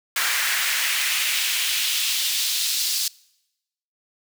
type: noise with high-pass filter sweep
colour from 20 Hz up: pink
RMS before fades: -23 dBFS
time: 0.16-3.08 s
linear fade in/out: 2 ms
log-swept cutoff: 1600 to 4600 Hz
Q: 1.7
effects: noise-tail reverb RT60 0.9 s tail -24 dB re dry